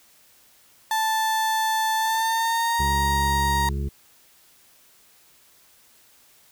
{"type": "tone with pitch glide", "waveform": "35% pulse", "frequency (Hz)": [880, 937.7], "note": ["A5", "A#5"], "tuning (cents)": [0, 10], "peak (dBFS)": -19, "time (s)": [0.91, 3.69], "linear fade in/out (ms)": 2, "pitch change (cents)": 110, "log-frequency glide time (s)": [1.96, 2.85]}
{"type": "harmonic tone", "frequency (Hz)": 69.3, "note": "C#2", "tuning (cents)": 0, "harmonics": [1, 2, 3, 5, 6], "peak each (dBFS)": [-25, -31, -35, -39, -41], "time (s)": [2.79, 3.89], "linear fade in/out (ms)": 10}
{"effects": ["white hiss -56 dBFS RMS until 6.51 s"]}